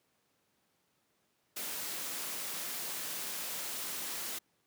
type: noise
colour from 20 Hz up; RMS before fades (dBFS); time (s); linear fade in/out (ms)
white; -39; 1.56-4.39; 10
effects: pink hiss -75 dBFS RMS until 4.66 s + high-pass 150 Hz 12 dB/octave